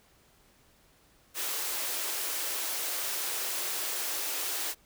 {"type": "high-pass noise", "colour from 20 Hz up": "white", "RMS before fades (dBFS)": -33, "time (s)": [1.34, 4.75], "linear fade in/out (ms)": 50, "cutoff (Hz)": 310, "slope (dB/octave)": 48, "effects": ["pink hiss -63 dBFS RMS until 4.85 s"]}